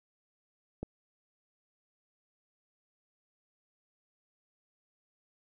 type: click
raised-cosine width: 2 ms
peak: -23 dBFS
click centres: 0.83 s
effects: none